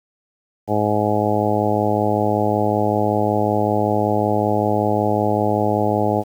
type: harmonic tone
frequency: 105.3 Hz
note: G#2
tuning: 24 cents sharp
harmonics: 1 / 2 / 3 / 4 / 5 / 6 / 7 / 8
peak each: -24 / -24 / -24 / -24 / -24 / -24 / -24 / -24 dBFS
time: 0.67-6.24 s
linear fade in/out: 50 ms
effects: 8-bit